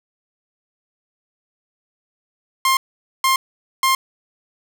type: tone bursts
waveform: sawtooth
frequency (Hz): 1059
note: C6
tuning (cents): +21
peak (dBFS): -10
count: 3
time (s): 2.65-3.95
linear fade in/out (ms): 2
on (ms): 120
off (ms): 470
effects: none